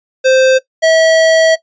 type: tone pair in turn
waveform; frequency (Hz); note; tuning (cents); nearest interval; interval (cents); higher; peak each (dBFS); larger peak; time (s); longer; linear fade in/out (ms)
square; 522 / 646.5; C5 / E5; -4 / -34; major third; 370; second; -7; neither; 0.24-0.59 / 0.82-1.56; second; 20
effects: noise-tail reverb RT60 0.1 s tail -17 dB re dry + resampled to 16000 Hz